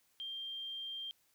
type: tone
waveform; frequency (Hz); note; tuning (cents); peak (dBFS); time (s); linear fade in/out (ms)
sine; 3180; G7; +24; -40; 0.2-1.11; 0
effects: white hiss -73 dBFS RMS until 1.34 s

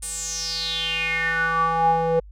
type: tone with band-pass filter sweep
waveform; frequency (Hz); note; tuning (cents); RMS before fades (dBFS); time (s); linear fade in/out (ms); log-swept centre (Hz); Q
square; 164.81; E3; 0; -23; 0.02-2.2; 10; 9200 to 540; 7.1
effects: added 50 Hz sine -40 dBFS peak until 2.31 s

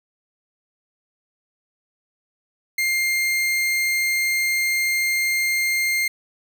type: tone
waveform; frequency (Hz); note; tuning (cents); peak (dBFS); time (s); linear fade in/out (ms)
40% pulse; 2111; C7; +15; -18; 2.78-6.08; 5
effects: none

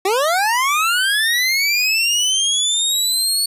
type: linear sweep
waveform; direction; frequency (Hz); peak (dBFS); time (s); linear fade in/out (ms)
25% pulse; up; 365.6 to 4435; -11; 0.05-3.46; 5
effects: resampled to 32000 Hz + 8-bit

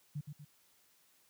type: tone with echo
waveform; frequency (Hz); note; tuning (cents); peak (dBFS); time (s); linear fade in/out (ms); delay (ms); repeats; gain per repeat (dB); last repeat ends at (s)
sine; 147.2; D3; +4; -36; 0.15-0.21; 10; 120; 2; -6; 0.45
effects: white hiss -69 dBFS RMS until 1.29 s + high-pass 60 Hz 12 dB/octave

